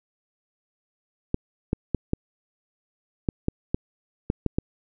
clicks, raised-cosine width 3 ms, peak -9 dBFS, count 10, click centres 1.344 / 1.731 / 1.947 / 2.134 / 3.288 / 3.484 / 3.745 / 4.301 / 4.463 / 4.585 s, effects none

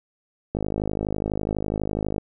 click train, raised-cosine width 2 ms, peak -12 dBFS, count 86, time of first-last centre 0.55-2.181 s, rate 52.1 Hz, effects none

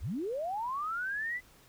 sine linear sweep, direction up, 33.74 to 2027 Hz, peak -32 dBFS, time 0-1.41 s, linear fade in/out 50 ms, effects pink hiss -60 dBFS RMS until 1.68 s

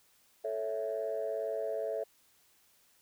sine chord, A major, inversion none, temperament equal with one note detuned, 440 / 557.3 / 659.3 Hz, A4 / C#5 / E5, 0 / +9 / 0 cents, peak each -36 / -37 / -35 dBFS, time 0.44-2.04 s, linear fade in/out 10 ms, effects tanh soft clip ceiling -25 dBFS + white hiss -67 dBFS RMS until 3.01 s

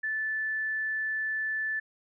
sine tone, 1750 Hz, A6, 10 cents flat, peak -28 dBFS, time 0.03-1.8 s, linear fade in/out 10 ms, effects none

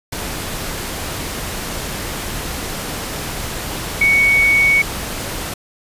sine tone in noise, 2231 Hz, C#7, 11 cents sharp, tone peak -10 dBFS, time 4.01-4.82 s, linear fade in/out 5 ms, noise pink, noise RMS -25 dBFS, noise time 0.12-5.54 s, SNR +12 dB, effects resampled to 32000 Hz

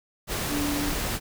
sine tone in noise, 290.3 Hz, D4, 20 cents flat, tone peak -27 dBFS, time 0.48-0.92 s, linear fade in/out 50 ms, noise pink, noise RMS -29 dBFS, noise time 0.27-1.2 s, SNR -1 dB, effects none

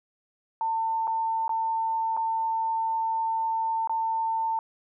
sine tone with dropouts, 898 Hz, A5, 35 cents sharp, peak -24 dBFS, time 0.61-4.59 s, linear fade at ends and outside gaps 1 ms, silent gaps 1.072-1.077 / 1.48-1.493 / 2.167-2.173 / 3.874-3.895 s, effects none

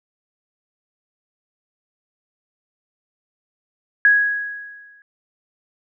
sine tone with exponential decay, 1661.2 Hz, G#6, in tune, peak -8 dBFS, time 4.05-5.02 s, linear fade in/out 1 ms, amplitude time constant 210 ms, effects none

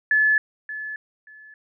sine tone with echo, 1724 Hz, A6, 36 cents flat, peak -15 dBFS, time 0.11-0.38 s, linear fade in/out 2 ms, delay 580 ms, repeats 2, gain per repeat -14 dB, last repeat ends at 1.54 s, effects none

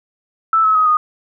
sine tone with pitch steps, 1318.5 / 1289.9 / 1261.9 / 1234.5 Hz, E6 / E6 / D#6 / D#6, 0 / -38 / +24 / -14 cents, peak -10 dBFS, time 0.53-0.97 s, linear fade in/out 2 ms, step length 110 ms, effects none

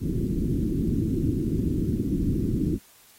white low-pass noise, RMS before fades -25 dBFS, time 0-2.79 s, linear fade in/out 50 ms, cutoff 340 Hz, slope 48 dB/octave, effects white hiss -55 dBFS RMS until 3.18 s + AAC 48 kbps

